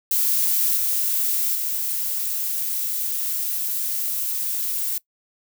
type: noise with level steps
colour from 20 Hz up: violet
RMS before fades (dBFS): -20 / -22 / -25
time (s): 0.11-4.98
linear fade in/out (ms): 2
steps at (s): 0.77 / 1.55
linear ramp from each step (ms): 2
effects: noise-tail reverb RT60 0.1 s tail -21 dB re dry